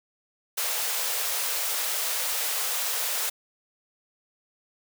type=high-pass noise; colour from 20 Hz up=white; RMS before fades=-28 dBFS; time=0.57-3.3 s; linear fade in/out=10 ms; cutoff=430 Hz; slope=96 dB/octave; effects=none